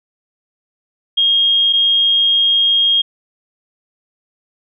sine tone pair in turn, 3247 / 3247 Hz, G#7 / G#7, -40 / -40 cents, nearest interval unison, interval 0 cents, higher neither, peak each -10 dBFS, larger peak neither, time 1.17-1.73 / 1.73-3.02 s, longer second, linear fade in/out 10 ms, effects none

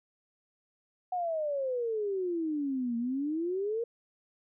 sine exponential two-way sweep, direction down then up, 740 to 230 to 476.2 Hz, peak -29 dBFS, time 1.12-3.84 s, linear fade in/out 5 ms, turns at 2.97 s, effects none

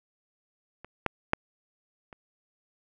clicks, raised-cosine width 0.5 ms, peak -28 / -10 / -7 / -30 dBFS, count 4, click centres 0.846 / 1.063 / 1.334 / 2.128 s, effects none

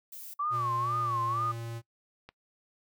violet noise, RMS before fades -44 dBFS, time 0.12-0.34 s, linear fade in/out 5 ms
sine tone with vibrato, 1135 Hz, C#6, 41 cents sharp, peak -28 dBFS, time 0.39-1.52 s, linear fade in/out 10 ms, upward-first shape sine, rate 2.1 Hz, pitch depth 140 cents each way
square tone with pitch glide, 119.5 to 115.83 Hz, A#2 to A#2, +43 to -11 cents, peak -37 dBFS, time 0.5-1.82 s, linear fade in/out 50 ms, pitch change -54 cents, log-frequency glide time 0.82-1.28 s
click, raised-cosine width 0.3 ms, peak -31 dBFS, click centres 2.29 s
effects noise-tail reverb RT60 0.1 s tail -21 dB re dry

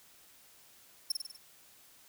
sawtooth tone with echo, 5360 Hz, E8, 28 cents sharp, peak -25 dBFS, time 1.1-1.12 s, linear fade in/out 5 ms, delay 49 ms, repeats 5, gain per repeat -4 dB, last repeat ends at 1.365 s, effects white hiss -60 dBFS RMS until 2.08 s

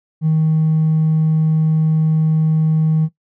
sine tone with hard clipping, 157.7 Hz, D#3, 24 cents sharp, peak -12 dBFS, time 0.21-3.09 s, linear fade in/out 50 ms, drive 1 dB, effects noise-tail reverb RT60 0.1 s tail -17 dB re dry

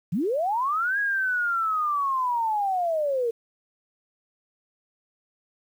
sine linear two-way sweep, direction up then down, 143.3 to 1664 to 449.9 Hz, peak -22 dBFS, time 0.12-3.31 s, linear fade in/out 10 ms, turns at 0.99 s, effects 9-bit

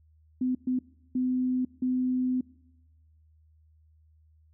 sine tone bursts at uneven times, 254.2 Hz, C4, 50 cents flat, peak -24 dBFS, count 4, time 0.41-0.55 / 0.67-0.79 / 1.15-1.65 / 1.82-2.41 s, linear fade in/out 5 ms, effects noise-tail reverb RT60 1.0 s tail -22 dB re dry + added 78 Hz sine -58 dBFS peak until 4.53 s

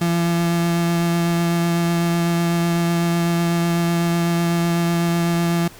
35% pulse tone with vibrato, 170 Hz, F3, 46 cents flat, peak -15 dBFS, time 0.01-5.68 s, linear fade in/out 5 ms, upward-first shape triangle, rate 8 Hz, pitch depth 12 cents each way, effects pink hiss -43 dBFS RMS until 5.79 s

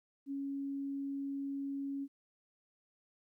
sine tone, 277.2 Hz, C#4, in tune, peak -36 dBFS, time 0.26-2.08 s, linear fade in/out 50 ms, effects 13-bit

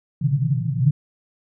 white band-pass noise, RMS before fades -20 dBFS, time 0.21-0.91 s, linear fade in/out 5 ms, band 120 to 160 Hz, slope 96 dB/octave, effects none

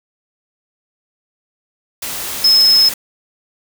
sine tone in noise, 5180 Hz, E8, 31 cents flat, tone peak -7 dBFS, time 2.44-2.89 s, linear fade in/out 5 ms, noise white, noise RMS -24 dBFS, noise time 2.02-2.94 s, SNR +14 dB, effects none

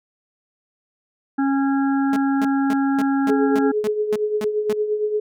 harmonic tone, 274.1 Hz, C#4, 19 cents flat, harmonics 1 / 3 / 5 / 6, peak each -17 / -27 / -31 / -33 dBFS, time 1.38-3.72 s, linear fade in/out 10 ms
sawtooth tone bursts, 214.3 Hz, A3, 45 cents flat, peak -21 dBFS, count 10, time 2.13-4.73 s, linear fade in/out 2 ms, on 35 ms, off 250 ms
sine tone with tremolo, 423.3 Hz, G#4, 33 cents sharp, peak -16 dBFS, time 3.29-5.2 s, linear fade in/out 5 ms, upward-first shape triangle, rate 8.7 Hz, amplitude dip 65%
effects none

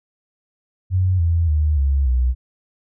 sine tone with pitch steps, 92.5 / 83.85 / 76.01 / 68.9 / 62.45 Hz, F#2 / E2 / D#2 / C#2 / B1, 0 / +30 / -40 / -10 / +20 cents, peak -14 dBFS, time 0.9-2.35 s, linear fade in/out 50 ms, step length 290 ms, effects none

